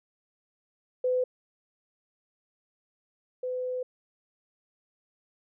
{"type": "tone pair in turn", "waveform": "sine", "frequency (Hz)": [505, 505], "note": ["B4", "B4"], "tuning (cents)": [39, 39], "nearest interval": "unison", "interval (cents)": 0, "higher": "neither", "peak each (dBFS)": [-23, -29], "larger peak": "first", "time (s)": [[1.04, 1.24], [3.43, 3.83]], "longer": "second", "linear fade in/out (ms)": 5, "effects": []}